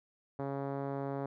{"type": "tone with low-pass filter", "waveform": "5% pulse", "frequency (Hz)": 138.59, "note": "C#3", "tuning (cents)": 0, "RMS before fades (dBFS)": -37, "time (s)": [0.39, 1.26], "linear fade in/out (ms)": 2, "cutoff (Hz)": 610, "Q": 0.78, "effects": []}